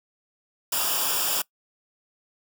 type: noise with comb filter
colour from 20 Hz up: white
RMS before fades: -25 dBFS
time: 0.72-1.42 s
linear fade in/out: 5 ms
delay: 0.48 ms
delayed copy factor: -0.8
effects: noise-tail reverb RT60 0.1 s tail -22 dB re dry